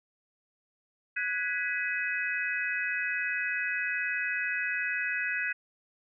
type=chord; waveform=sine; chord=G# minor seventh; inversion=third; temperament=equal with one note detuned; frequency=1480 / 1661.2 / 1975.5 / 2535 Hz; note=F#6 / G#6 / B6 / D#7; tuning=0 / 0 / 0 / +32 cents; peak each=-34 dBFS; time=1.16-5.53 s; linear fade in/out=10 ms; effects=none